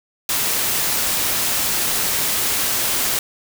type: noise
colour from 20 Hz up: white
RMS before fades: -20 dBFS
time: 0.29-3.19 s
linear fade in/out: 2 ms
effects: none